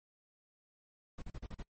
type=noise bursts; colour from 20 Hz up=brown; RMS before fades=-43 dBFS; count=6; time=1.18-1.627 s; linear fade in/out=5 ms; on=42 ms; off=39 ms; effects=noise-tail reverb RT60 0.1 s tail -24 dB re dry + MP3 32 kbps